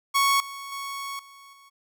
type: tone with level steps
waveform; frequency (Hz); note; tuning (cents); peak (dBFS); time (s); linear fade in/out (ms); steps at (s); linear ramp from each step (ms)
sawtooth; 1108.7; C#6; 0; -15 / -32 / -28 / -43 / -47; 0.14-1.7; 20; 0.4 / 0.72 / 1.19 / 1.53; 2
effects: none